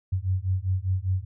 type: beating tone pair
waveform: sine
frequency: 91.3 / 96.3 Hz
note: F#2 / G2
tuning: -23 / -30 cents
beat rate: 5 Hz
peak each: -26 dBFS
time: 0.12-1.25 s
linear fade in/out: 10 ms
effects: none